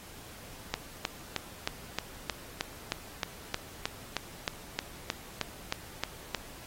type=click train; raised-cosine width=0.2 ms; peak=-11 dBFS; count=19; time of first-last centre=0.74-6.347 s; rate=3.21 Hz; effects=pink hiss -49 dBFS RMS until 6.66 s + AAC 48 kbps